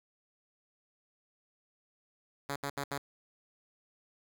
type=tone bursts; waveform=5% pulse; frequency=141 Hz; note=C#3; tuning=30 cents sharp; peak=-23 dBFS; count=4; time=2.49-2.98 s; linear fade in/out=5 ms; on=70 ms; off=70 ms; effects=10-bit